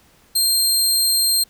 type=tone; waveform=20% pulse; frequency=4186 Hz; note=C8; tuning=in tune; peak=-9 dBFS; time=0.35-1.44 s; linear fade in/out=10 ms; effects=pink hiss -54 dBFS RMS until 1.49 s